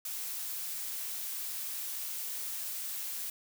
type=noise; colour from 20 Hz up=blue; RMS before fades=-38 dBFS; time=0.05-3.3 s; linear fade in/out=2 ms; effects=none